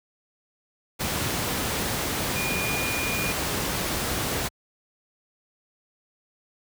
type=tone in noise; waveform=sine; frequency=2430 Hz; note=D#7; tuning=42 cents flat; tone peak=-29 dBFS; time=2.35-3.33 s; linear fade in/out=20 ms; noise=pink; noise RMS=-27 dBFS; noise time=0.99-4.49 s; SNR=-5 dB; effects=high-pass 60 Hz 12 dB/octave